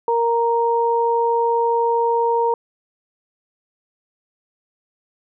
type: tone pair together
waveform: sine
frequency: 466.1 / 932.3 Hz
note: A#4 / A#5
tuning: 0 / 0 cents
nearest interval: octave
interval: 1200 cents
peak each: -18 dBFS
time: 0.08-2.54 s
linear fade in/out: 2 ms
effects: none